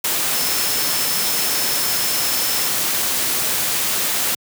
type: tone in noise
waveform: sine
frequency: 5274 Hz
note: E8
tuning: in tune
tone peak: -26 dBFS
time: 0.34-2.68 s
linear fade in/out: 5 ms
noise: white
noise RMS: -20 dBFS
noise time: 0.04-4.35 s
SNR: -9 dB
effects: high-pass 100 Hz 12 dB/octave